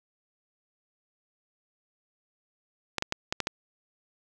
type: clicks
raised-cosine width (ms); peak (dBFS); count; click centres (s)
0.2; -10; 6; 2.983 / 3.024 / 3.124 / 3.325 / 3.403 / 3.471
effects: none